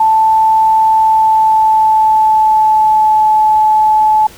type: tone with pitch glide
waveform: sine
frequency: 880 to 862.4 Hz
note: A5 to A5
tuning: 0 to -35 cents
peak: -6 dBFS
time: 0-4.27 s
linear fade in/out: 5 ms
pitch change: -35 cents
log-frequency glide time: 0.93-3.25 s
effects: pink hiss -37 dBFS RMS until 4.37 s